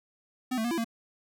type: tone with pitch steps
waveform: square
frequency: 254.7 / 221.7 / 238.7 / 334.7 / 229.1 Hz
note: C4 / A3 / A#3 / E4 / A#3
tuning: -46 / +13 / +41 / +26 / -30 cents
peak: -28 dBFS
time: 0.51-0.845 s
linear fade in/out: 10 ms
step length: 67 ms
effects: none